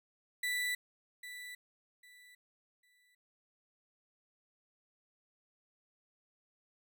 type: tone with echo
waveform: 35% pulse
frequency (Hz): 1975.5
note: B6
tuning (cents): 0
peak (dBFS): -31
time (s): 0.43-0.75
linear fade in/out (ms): 5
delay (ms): 800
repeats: 3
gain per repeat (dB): -12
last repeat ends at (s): 3.15
effects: none